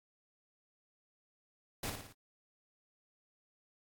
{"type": "noise with echo", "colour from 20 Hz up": "pink", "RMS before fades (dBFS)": -38, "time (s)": [1.83, 1.9], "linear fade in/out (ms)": 5, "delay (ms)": 57, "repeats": 4, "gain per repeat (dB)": -5, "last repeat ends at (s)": 2.128, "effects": ["AAC 64 kbps"]}